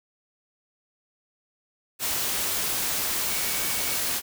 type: tone in noise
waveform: sine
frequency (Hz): 2254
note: C#7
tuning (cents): +28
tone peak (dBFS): -38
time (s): 3.27-3.98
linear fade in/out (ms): 50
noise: white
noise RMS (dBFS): -27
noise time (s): 1.99-4.22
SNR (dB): -14
effects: none